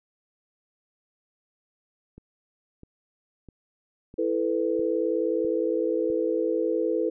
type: click train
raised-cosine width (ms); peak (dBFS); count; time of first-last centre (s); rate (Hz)
3; -32; 7; 2.18-6.102; 1.53
type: chord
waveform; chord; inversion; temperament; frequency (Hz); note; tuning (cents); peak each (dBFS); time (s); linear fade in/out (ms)
sine; E suspended fourth; none; equal with one note detuned; 329.6 / 440 / 499.6; E4 / A4 / B4; 0 / 0 / +20; -27; 4.18-7.1; 10
effects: none